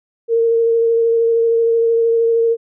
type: tone with vibrato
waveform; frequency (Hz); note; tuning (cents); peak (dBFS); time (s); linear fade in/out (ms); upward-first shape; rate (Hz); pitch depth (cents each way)
sine; 459.8; A#4; -24; -11; 0.28-2.57; 50; sine; 13; 14
effects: none